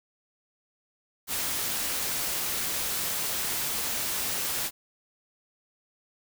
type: noise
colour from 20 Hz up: white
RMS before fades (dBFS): -30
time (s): 1.27-4.71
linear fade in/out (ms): 50
effects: none